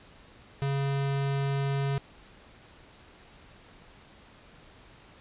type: tone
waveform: square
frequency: 138.59 Hz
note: C#3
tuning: in tune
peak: -27 dBFS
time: 0.62-1.98 s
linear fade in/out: 0 ms
effects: pink hiss -54 dBFS RMS until 5.2 s + resampled to 8000 Hz